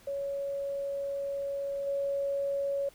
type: tone with level steps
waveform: sine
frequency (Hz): 558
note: C#5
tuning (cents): +11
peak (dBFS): -31 / -28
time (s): 0.07-2.89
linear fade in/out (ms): 5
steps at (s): 1.86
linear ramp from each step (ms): 20
effects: pink hiss -58 dBFS RMS until 2.94 s